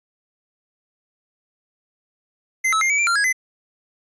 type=tone with pitch steps; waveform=square; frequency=2069 / 1299 / 2114 / 2281 / 2358 / 1383 / 1657 / 2030 Hz; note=C7 / E6 / C7 / C#7 / D7 / F6 / G#6 / B6; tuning=-20 / -26 / +17 / +49 / +6 / -17 / -4 / +47 cents; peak=-17 dBFS; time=2.64-3.328 s; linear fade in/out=10 ms; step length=86 ms; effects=resampled to 22050 Hz